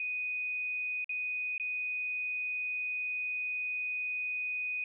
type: tone with dropouts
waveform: sine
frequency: 2489 Hz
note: D#7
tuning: in tune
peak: -32 dBFS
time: 0-4.84 s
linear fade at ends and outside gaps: 2 ms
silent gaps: 1.044-1.093 / 1.58-1.598 s
effects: none